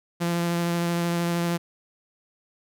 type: tone with vibrato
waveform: sawtooth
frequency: 171.4 Hz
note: F3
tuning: 32 cents flat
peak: -19 dBFS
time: 0.2-1.58 s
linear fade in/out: 20 ms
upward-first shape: triangle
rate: 13 Hz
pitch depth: 13 cents each way
effects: none